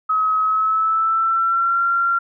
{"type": "tone with pitch glide", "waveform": "sine", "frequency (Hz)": [1277, 1376.6], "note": ["D#6", "F6"], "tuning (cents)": [45, -25], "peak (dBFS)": -15, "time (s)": [0.09, 2.19], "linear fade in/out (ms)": 10, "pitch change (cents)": 130, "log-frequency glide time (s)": [0.42, 1.82], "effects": []}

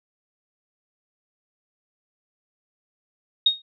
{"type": "tone with exponential decay", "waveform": "sine", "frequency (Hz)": 3729, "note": "A#7", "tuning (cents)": 0, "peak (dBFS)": -11, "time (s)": [3.46, 3.62], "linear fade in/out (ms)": 5, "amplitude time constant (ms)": 33, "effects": []}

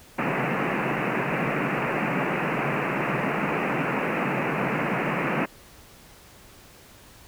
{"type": "band-pass noise", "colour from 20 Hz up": "pink", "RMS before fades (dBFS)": -26, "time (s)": [0.18, 5.46], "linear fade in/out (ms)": 10, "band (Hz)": [130, 2700], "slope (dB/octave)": 96, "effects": ["pink hiss -50 dBFS RMS until 7.27 s"]}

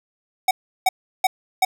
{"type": "tone bursts", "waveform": "square", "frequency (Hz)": 753, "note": "F#5", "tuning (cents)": 30, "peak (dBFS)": -14, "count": 4, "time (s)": [0.48, 1.65], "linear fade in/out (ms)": 5, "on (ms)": 30, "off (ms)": 350, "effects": []}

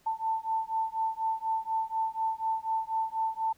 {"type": "beating tone pair", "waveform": "sine", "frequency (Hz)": [888, 892.1], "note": ["A5", "A5"], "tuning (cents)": [16, 24], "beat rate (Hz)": 4.1, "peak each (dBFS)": -31, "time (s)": [0.06, 3.53], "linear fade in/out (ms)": 10, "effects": ["pink hiss -65 dBFS RMS until 3.57 s"]}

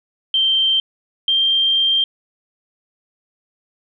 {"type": "tone pair in turn", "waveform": "sine", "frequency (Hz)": [3136, 3172], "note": ["G7", "G7"], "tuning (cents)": [0, 20], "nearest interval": "unison", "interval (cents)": 20, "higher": "second", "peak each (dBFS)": -13, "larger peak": "neither", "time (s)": [[0.34, 0.8], [1.28, 2.04]], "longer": "second", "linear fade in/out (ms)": 2, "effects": []}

